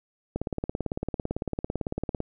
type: click train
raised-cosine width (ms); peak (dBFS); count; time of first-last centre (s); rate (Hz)
2; -15; 34; 0.36-2.204; 17.9
effects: none